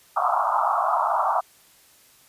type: band-pass noise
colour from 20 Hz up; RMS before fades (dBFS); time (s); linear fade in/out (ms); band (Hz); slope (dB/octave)
white; -22; 0.16-1.41; 10; 640 to 1300; 96
effects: white hiss -55 dBFS RMS until 2.28 s + resampled to 32000 Hz